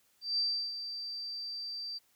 sine tone with ADSR envelope, 4675 Hz, D8, 9 cents flat, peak -27 dBFS, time 0.21-1.99 s, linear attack 170 ms, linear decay 340 ms, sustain -10 dB, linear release 19 ms, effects white hiss -70 dBFS RMS until 2.15 s

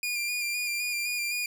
sawtooth tone with vibrato, 2411 Hz, D7, 45 cents sharp, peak -25 dBFS, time 0.03-1.46 s, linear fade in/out 2 ms, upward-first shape square, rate 3.9 Hz, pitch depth 23 cents each way, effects none

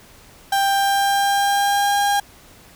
35% pulse tone with pitch glide, 790 to 808.9 Hz, G5 to G#5, +13 to -46 cents, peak -14 dBFS, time 0.52-2.2 s, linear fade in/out 5 ms, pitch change +41 cents, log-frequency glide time 0.67-1.96 s, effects pink hiss -47 dBFS RMS until 2.75 s

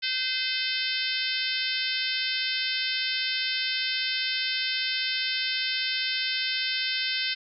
harmonic tone with a mistuned harmonic, 515 Hz, C5, 28 cents flat, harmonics 3 / 4 / 5 / 6 / 7 / 8 / 9 / 10, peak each -35 / -34 / -34 / -32 / -34 / -36 / -34 / -35 dBFS, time 0.02-7.35 s, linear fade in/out 20 ms, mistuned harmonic 10, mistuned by +23 cents, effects none

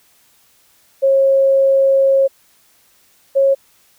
sine tone pair in turn, 542 / 545.8 Hz, C#5 / C#5, -39 / -27 cents, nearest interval unison, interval 12 cents, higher second, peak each -9 dBFS, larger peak neither, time 1.02-2.28 / 3.35-3.55 s, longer first, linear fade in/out 20 ms, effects white hiss -54 dBFS RMS until 3.98 s

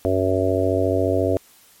harmonic tone, 94.2 Hz, F#2, 32 cents sharp, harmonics 1 / 3 / 4 / 5 / 6 / 7, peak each -24 / -24 / -24 / -24 / -24 / -24 dBFS, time 0.05-1.37 s, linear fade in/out 0 ms, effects white hiss -52 dBFS RMS until 1.8 s + MP3 64 kbps

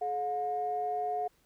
sine tone pair together, 427.2 / 718.5 Hz, G#4 / F5, +49 / +49 cents, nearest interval major sixth, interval 900 cents, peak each -36 / -30 dBFS, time 0.01-1.28 s, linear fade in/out 10 ms, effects tanh soft clip ceiling -22 dBFS + pink hiss -69 dBFS RMS until 1.45 s

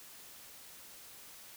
silence, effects white hiss -53 dBFS RMS until 1.56 s

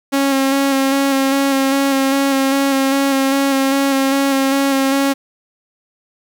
sawtooth tone with vibrato, 272.7 Hz, C#4, 28 cents flat, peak -9 dBFS, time 0.12-5.14 s, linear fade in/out 20 ms, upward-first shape square, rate 2.5 Hz, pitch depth 19 cents each way, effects 8-bit

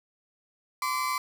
35% pulse tone pair together, 1027 / 1157.8 Hz, C6 / D6, -33 / -25 cents, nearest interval major second, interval 208 cents, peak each -28 dBFS, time 0.82-1.18 s, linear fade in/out 2 ms, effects none

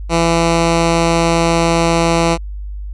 10% pulse tone, 167.3 Hz, E3, 26 cents sharp, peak -3 dBFS, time 0.09-2.38 s, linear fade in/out 50 ms, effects added 50 Hz sine -23 dBFS peak until 2.93 s + resampled to 22050 Hz

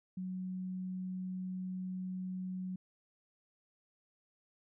sine tone, 185 Hz, F#3, in tune, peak -37 dBFS, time 0.17-2.76 s, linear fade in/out 5 ms, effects none

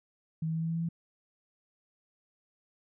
sine tone with pitch steps, 160 / 161.21 / 162.42 / 163.65 / 164.88 / 166.12 / 167.37 Hz, D#3 / E3 / E3 / E3 / E3 / E3 / E3, +49 / -38 / -25 / -12 / +1 / +14 / +27 cents, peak -29 dBFS, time 0.42-0.889 s, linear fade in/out 5 ms, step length 67 ms, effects none

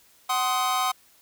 45% pulse chord, C diminished, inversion second, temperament just, 753.5 / 1046.5 / 1255.8 Hz, Gb5 / C6 / Eb6, +31 / 0 / +16 cents, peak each -27 dBFS, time 0.29-0.92 s, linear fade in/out 10 ms, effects white hiss -58 dBFS RMS until 1.21 s

